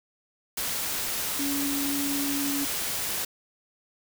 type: tone in noise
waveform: sine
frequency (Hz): 281.7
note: C#4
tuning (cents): +28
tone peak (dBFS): -28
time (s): 1.39-2.65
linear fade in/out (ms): 5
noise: white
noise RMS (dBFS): -30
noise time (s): 0.57-3.25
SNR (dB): -1
effects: none